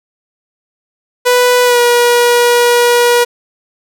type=tone with pitch glide; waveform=sawtooth; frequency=493.9 to 481.2 Hz; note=B4 to B4; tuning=0 to -45 cents; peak=-3 dBFS; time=1.25-3.25 s; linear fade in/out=20 ms; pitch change=-45 cents; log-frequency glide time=1.64-1.79 s; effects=none